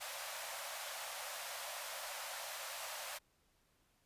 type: high-pass noise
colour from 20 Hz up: pink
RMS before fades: -45 dBFS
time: 0-3.19 s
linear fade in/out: 20 ms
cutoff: 540 Hz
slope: 96 dB/octave
effects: pink hiss -75 dBFS RMS until 4.05 s + resampled to 32000 Hz